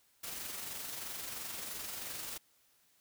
white noise with amplitude modulation, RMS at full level -41 dBFS, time 0.23-2.38 s, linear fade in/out 10 ms, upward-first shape sine, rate 23 Hz, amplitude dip 35%, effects white hiss -70 dBFS RMS until 3 s

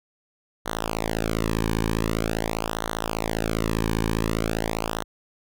sawtooth tone with flanger, 55 Hz, A1, in tune, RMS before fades -26 dBFS, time 0.65-5.04 s, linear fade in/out 20 ms, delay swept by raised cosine 0.4 to 1.5 ms, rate 0.45 Hz, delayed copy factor -0.95, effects none

